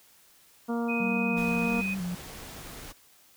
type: harmonic tone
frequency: 234.3 Hz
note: A#3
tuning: 9 cents sharp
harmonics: 1 / 2 / 3 / 4 / 5 / 6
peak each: -28 / -34 / -38 / -40 / -42 / -44 dBFS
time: 0.68-1.82 s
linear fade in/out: 20 ms
type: tone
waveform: sine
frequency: 2500 Hz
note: D#7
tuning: 8 cents sharp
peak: -30 dBFS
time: 0.88-1.95 s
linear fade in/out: 20 ms
type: tone with vibrato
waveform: sine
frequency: 185 Hz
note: F#3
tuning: in tune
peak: -30 dBFS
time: 1-2.15 s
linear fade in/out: 5 ms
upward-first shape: square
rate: 1.5 Hz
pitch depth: 69 cents each way
type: noise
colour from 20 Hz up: pink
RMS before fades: -43 dBFS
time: 1.36-2.93 s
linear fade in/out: 20 ms
effects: white hiss -59 dBFS RMS until 3.36 s